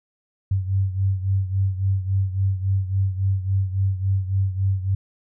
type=beating tone pair; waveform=sine; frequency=95.6 / 99.2 Hz; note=G2 / G2; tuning=-43 / +21 cents; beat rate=3.6 Hz; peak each=-20 / -25 dBFS; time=0.51-4.95 s; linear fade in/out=5 ms; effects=none